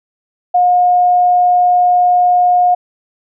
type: tone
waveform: sine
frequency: 717 Hz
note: F5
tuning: 45 cents sharp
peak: -7 dBFS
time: 0.54-2.75 s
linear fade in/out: 10 ms
effects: none